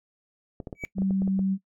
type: clicks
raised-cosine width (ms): 2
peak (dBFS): -22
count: 10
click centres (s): 0.602 / 0.672 / 0.728 / 0.838 / 0.984 / 1.02 / 1.108 / 1.22 / 1.277 / 1.392
type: tone with exponential growth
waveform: triangle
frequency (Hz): 2279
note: C#7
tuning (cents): +47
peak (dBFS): -26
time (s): 0.75-0.85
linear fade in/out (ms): 0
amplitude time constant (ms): 21
type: tone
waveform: sine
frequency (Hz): 192.2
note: G3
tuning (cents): -34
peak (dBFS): -22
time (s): 0.95-1.58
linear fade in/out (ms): 50
effects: noise-tail reverb RT60 0.1 s tail -20 dB re dry